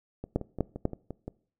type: two click trains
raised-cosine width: 2 ms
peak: -12 / -23 dBFS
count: 3 / 7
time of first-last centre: 0.36-0.854 / 0.24-1.28 s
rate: 4.05 / 5.77 Hz
effects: noise-tail reverb RT60 0.5 s tail -22 dB re dry

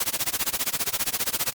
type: noise with tremolo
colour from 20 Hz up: white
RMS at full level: -23 dBFS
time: 0-1.53 s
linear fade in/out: 5 ms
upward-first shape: sine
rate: 15 Hz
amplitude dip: 95%
effects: Opus 48 kbps

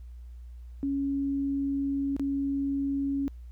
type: tone with dropouts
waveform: sine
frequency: 277.2 Hz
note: C#4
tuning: in tune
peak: -26 dBFS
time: 0.83-3.28 s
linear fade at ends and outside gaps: 0 ms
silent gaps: 2.165-2.196 s
effects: added 60 Hz sine -41 dBFS peak until 3.51 s + pink hiss -71 dBFS RMS until 3.51 s

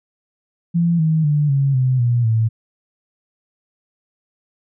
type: tone with pitch steps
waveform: sine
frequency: 170 / 158.62 / 147.99 / 138.08 / 128.84 / 120.21 / 112.16 Hz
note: F3 / D#3 / D3 / C#3 / C3 / B2 / A2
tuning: -46 / +34 / +14 / -6 / -26 / -46 / +34 cents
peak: -13 dBFS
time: 0.74-2.49 s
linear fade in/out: 20 ms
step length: 250 ms
effects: none

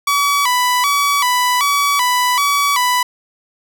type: tone with vibrato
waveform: sawtooth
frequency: 1063 Hz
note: C6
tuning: 27 cents sharp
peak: -9 dBFS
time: 0.07-3.03 s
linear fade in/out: 5 ms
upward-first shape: square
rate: 1.3 Hz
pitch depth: 120 cents each way
effects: none

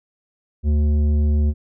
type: tone with tanh clipping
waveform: triangle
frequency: 74.4 Hz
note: D2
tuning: 23 cents sharp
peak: -16 dBFS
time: 0.63-1.54 s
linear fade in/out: 50 ms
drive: 14 dB
effects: none

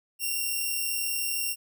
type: tone pair together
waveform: 5% pulse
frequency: 2733 / 2773 Hz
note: F7 / F7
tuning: -38 / -13 cents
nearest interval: unison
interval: 25 cents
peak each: -21 dBFS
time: 0.19-1.56 s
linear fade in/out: 50 ms
effects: none

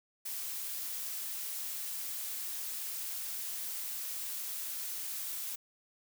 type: noise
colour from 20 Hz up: blue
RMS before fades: -39 dBFS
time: 0.25-5.56 s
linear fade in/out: 10 ms
effects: none

